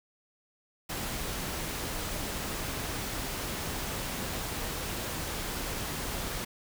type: noise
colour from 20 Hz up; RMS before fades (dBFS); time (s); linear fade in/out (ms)
pink; -35; 0.89-6.45; 10
effects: none